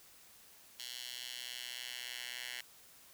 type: tone with high-pass filter sweep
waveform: 10% pulse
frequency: 123.47 Hz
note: B2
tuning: in tune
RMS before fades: -45 dBFS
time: 0.79-2.61 s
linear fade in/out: 5 ms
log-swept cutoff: 3500 to 2300 Hz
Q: 1.9
effects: white hiss -60 dBFS RMS until 3.13 s